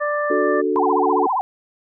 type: harmonic tone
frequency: 590 Hz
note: D5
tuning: 8 cents sharp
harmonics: 1 / 2 / 3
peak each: -21 / -24 / -26 dBFS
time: 0-0.62 s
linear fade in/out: 20 ms
type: chord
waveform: sine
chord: D major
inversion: none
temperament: equal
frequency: 293.7 / 370 / 440 Hz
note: D4 / F#4 / A4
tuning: 0 / 0 / 0 cents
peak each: -23 / -21 / -21 dBFS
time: 0.3-1.27 s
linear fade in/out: 5 ms
type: tone with vibrato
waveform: sine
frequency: 881 Hz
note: A5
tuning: 2 cents sharp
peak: -17 dBFS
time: 0.76-1.41 s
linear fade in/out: 0 ms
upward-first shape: sine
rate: 15 Hz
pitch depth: 300 cents each way
effects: none